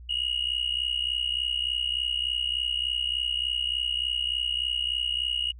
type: tone with amplitude modulation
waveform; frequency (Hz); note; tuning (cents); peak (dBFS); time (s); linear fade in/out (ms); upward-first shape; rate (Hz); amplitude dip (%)
sine; 2885; F#7; -44; -20; 0.09-5.52; 10; sine; 63.4; 90
effects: tanh soft clip ceiling -20 dBFS + added 60 Hz sine -42 dBFS peak until 5.59 s